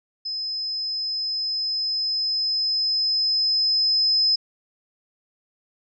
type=tone with level ramp; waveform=sine; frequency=5100 Hz; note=D#8; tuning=42 cents sharp; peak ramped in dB=-26 to -16 dBFS; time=0.25-4.36 s; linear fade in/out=10 ms; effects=none